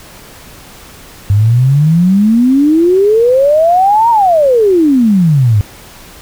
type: exponential two-way sweep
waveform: sine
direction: up then down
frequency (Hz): 98 to 953 to 98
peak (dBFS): -5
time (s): 1.3-5.61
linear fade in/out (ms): 0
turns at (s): 4.1
effects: pink hiss -35 dBFS RMS until 6.21 s